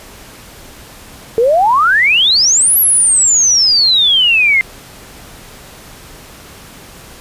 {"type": "exponential two-way sweep", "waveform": "sine", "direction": "up then down", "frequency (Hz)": [440, 11840, 2070], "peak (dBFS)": -7, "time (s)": [1.38, 4.61], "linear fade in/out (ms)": 0, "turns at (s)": 2.78, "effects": ["pink hiss -36 dBFS RMS until 7.2 s", "resampled to 32000 Hz"]}